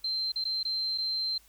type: tone with dropouts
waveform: sine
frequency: 4127 Hz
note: C8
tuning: 25 cents flat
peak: -28 dBFS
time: 0.04-1.38 s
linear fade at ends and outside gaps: 5 ms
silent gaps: 0.32-0.358 / 0.441-0.451 / 0.631-0.65 / 0.978-0.982 s
effects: added 50 Hz sine -63 dBFS peak until 1.48 s + white hiss -61 dBFS RMS until 1.48 s